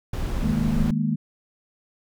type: noise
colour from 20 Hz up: brown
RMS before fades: -26 dBFS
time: 0.13-0.91 s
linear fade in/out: 5 ms
type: chord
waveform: sine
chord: D# suspended fourth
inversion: none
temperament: equal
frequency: 155.56 / 207.7 / 233.1 Hz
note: D#3 / G#3 / A#3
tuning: 0 / 0 / 0 cents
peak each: -25 dBFS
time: 0.42-1.16 s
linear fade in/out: 10 ms
effects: none